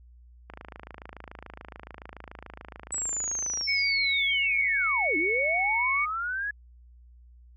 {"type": "click train", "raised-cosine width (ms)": 0.5, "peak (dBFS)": -26, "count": 85, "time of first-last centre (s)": [0.5, 3.611], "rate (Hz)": 27}
{"type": "linear two-way sweep", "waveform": "sine", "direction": "down then up", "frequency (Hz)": [7902, 289.9, 1704], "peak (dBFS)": -28, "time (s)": [2.92, 6.51], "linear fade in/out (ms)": 5, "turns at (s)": 5.17}
{"type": "tone with vibrato", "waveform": "sine", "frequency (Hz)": 2217, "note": "C#7", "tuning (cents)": 0, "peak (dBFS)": -24, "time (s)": [3.67, 6.06], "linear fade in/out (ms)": 20, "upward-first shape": "triangle", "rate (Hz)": 6.5, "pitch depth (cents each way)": 15}
{"effects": ["added 60 Hz sine -50 dBFS peak until 7.56 s"]}